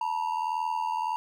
triangle ring-modulated tone, 925 Hz, A#5, 14 cents flat, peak -22 dBFS, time 0.01-1.16 s, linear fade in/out 0 ms, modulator 40.8 Hz, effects none

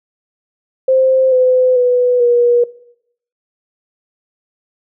sine tone with pitch steps, 523.3 / 508.7 / 494.5 / 480.7 Hz, C5 / C5 / B4 / B4, 0 / -49 / +2 / -47 cents, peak -8 dBFS, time 0.88-2.64 s, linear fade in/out 5 ms, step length 440 ms, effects noise-tail reverb RT60 0.7 s tail -19 dB re dry

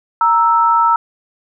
sine tone pair together, 931 / 1318 Hz, A#5 / E6, -2 / -1 cents, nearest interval tritone, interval 601 cents, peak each -12 dBFS, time 0.21-0.96 s, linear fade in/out 2 ms, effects none

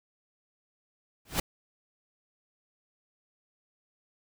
pink noise with exponential growth, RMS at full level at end -23 dBFS, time 1.25-1.4 s, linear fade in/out 5 ms, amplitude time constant 31 ms, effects none

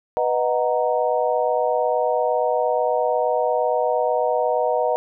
sine chord, B major seventh, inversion none, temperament equal, 493.9 / 622.3 / 740 / 932.3 Hz, B4 / D#5 / F#5 / A#5, 0 / 0 / 0 / 0 cents, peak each -22 / -22 / -24 / -26 dBFS, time 0.17-4.96 s, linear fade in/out 0 ms, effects none

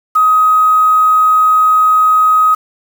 sine tone with quantisation, 1260 Hz, D#6, 21 cents sharp, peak -6 dBFS, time 0.15-2.55 s, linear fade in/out 10 ms, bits 5, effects none

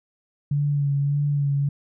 sine tone with vibrato, 142.9 Hz, D3, 47 cents flat, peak -19 dBFS, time 0.51-1.69 s, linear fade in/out 5 ms, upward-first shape sine, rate 1.7 Hz, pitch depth 28 cents each way, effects none

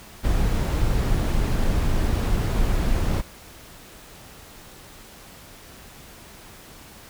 brown noise, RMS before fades -21 dBFS, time 0.23-3.22 s, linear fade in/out 20 ms, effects pink hiss -45 dBFS RMS until 7.09 s

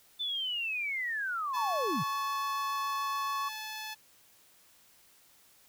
sine linear sweep, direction down, 3550 to 107.5 Hz, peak -31 dBFS, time 0.19-2.04 s, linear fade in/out 20 ms
10% pulse tone, 865 Hz, A5, 30 cents flat, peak -30 dBFS, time 1.53-3.95 s, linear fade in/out 20 ms
sine tone with vibrato, 1108.7 Hz, C#6, in tune, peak -31 dBFS, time 1.56-3.49 s, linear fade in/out 10 ms, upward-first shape sine, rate 7 Hz, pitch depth 11 cents each way
effects white hiss -62 dBFS RMS until 5.68 s

